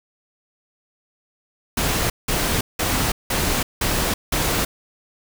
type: noise bursts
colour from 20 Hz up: pink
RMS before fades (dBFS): -21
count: 6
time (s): 1.77-4.65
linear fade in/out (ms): 5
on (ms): 330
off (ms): 180
effects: none